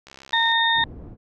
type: click train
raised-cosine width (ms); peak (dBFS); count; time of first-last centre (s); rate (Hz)
0.2; -25; 31; 0.07-0.516; 67.2
type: harmonic tone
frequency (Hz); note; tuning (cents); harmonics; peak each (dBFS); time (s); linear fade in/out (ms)
917; A#5; -29; 1 / 2 / 4; -22 / -21 / -21; 0.33-0.84; 2
type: low-pass noise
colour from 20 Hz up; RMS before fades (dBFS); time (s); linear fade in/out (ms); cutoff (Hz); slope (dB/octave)
pink; -39; 0.73-1.17; 50; 390; 12
effects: none